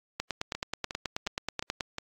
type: two click trains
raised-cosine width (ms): 0.2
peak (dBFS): -13 / -17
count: 16 / 5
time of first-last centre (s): 0.2-1.808 / 0.55-1.984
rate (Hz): 9.33 / 2.79
effects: AAC 48 kbps